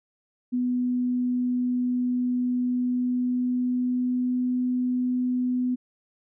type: tone with pitch glide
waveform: sine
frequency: 248.1 to 250.1 Hz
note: B3 to B3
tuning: +8 to +22 cents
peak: -22 dBFS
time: 0.52-5.76 s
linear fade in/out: 20 ms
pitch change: +14 cents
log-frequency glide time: 2.64-4.58 s
effects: none